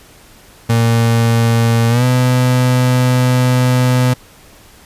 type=tone with pitch glide; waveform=35% pulse; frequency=115.6 to 126.06 Hz; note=A#2 to B2; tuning=-14 to +36 cents; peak=-8 dBFS; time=0.69-4.14 s; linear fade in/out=10 ms; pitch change=+150 cents; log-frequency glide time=1.89-2.04 s; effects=pink hiss -43 dBFS RMS until 4.85 s + resampled to 32000 Hz